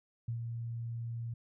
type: tone with ADSR envelope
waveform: sine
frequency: 116.54 Hz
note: A#2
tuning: in tune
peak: -32 dBFS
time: 0.28-1.34 s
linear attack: 5 ms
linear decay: 97 ms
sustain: -4 dB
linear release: 6 ms
effects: none